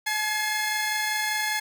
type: tone cluster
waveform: sawtooth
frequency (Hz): 858 / 1691 / 2122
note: A5 / G#6 / C7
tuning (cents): -44 / +31 / +24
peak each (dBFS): -26 / -25 / -26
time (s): 0.06-1.6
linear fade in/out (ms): 10
effects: none